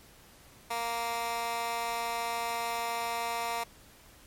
15% pulse tone with high-pass filter, 233.1 Hz, A#3, in tune, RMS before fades -33 dBFS, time 0.7-3.64 s, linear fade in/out 10 ms, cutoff 880 Hz, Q 1.3, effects pink hiss -56 dBFS RMS until 4.26 s + MP3 64 kbps

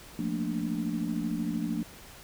sine chord, Bb major seventh, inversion second, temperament equal, 174.61 / 220 / 233.1 / 293.7 Hz, F3 / A3 / Bb3 / D4, 0 / 0 / 0 / 0 cents, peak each -34 dBFS, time 0.19-1.83 s, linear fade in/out 2 ms, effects pink hiss -49 dBFS RMS until 2.23 s

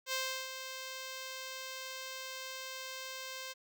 5% pulse tone with ADSR envelope, 523.3 Hz, C5, in tune, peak -21 dBFS, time 0.06-3.54 s, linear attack 68 ms, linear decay 350 ms, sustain -9 dB, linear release 26 ms, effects none

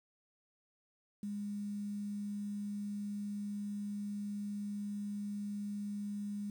sine tone with quantisation, 204.8 Hz, G#3, 24 cents flat, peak -37 dBFS, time 1.23-6.5 s, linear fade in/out 2 ms, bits 10, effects none

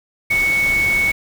sine tone in noise, 2217 Hz, C#7, in tune, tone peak -14 dBFS, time 0.3-1.12 s, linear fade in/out 10 ms, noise pink, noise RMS -28 dBFS, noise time 0.3-1.12 s, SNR +11 dB, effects none

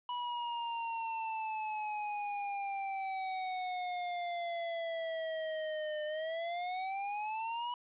square exponential two-way sweep, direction down then up, 980 to 604 to 980 Hz, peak -36 dBFS, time 0.09-7.74 s, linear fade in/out 2 ms, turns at 6.05 s, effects resampled to 8000 Hz + 11-bit

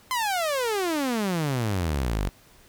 sawtooth exponential sweep, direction down, 1046.5 to 44.15 Hz, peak -20 dBFS, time 0.11-2.29 s, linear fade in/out 0 ms, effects pink hiss -55 dBFS RMS until 2.68 s

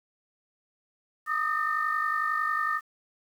sine tone cluster, 1210 / 1261 / 1814 Hz, D#6 / D#6 / A#6, -49 / +23 / -48 cents, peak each -29 dBFS, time 1.26-2.81 s, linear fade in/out 50 ms, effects tanh soft clip ceiling -16 dBFS + 9-bit

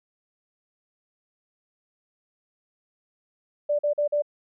sine tone bursts, 587.3 Hz, D5, in tune, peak -20 dBFS, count 4, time 3.69-4.222 s, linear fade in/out 10 ms, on 100 ms, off 44 ms, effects none

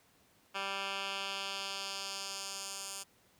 10% pulse tone with band-pass filter sweep, 196 Hz, G3, in tune, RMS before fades -40 dBFS, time 0.54-3.04 s, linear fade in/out 20 ms, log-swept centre 2200 to 8200 Hz, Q 1.3, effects pink hiss -67 dBFS RMS until 3.39 s + high-pass 80 Hz 12 dB/octave

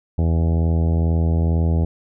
harmonic tone with a mistuned harmonic, 82.2 Hz, E2, 4 cents flat, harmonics 1 / 2 / 3 / 4 / 5 / 6 / 7 / 8 / 9 / 10, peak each -16 / -22 / -29 / -32 / -33 / -35 / -38 / -38 / -41 / -42 dBFS, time 0.18-1.85 s, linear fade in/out 5 ms, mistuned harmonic 10, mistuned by +27 cents, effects none

